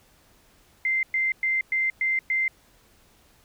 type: tone bursts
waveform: sine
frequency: 2084 Hz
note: C7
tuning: 7 cents flat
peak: -21 dBFS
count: 6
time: 0.85-2.48 s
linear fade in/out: 2 ms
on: 180 ms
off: 110 ms
effects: pink hiss -59 dBFS RMS until 3.44 s